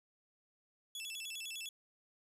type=tone with vibrato; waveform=sawtooth; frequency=3001 Hz; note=F#7; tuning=24 cents sharp; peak=-39 dBFS; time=0.95-1.69 s; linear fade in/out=2 ms; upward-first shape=square; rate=9.9 Hz; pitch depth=210 cents each way; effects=resampled to 32000 Hz + 12-bit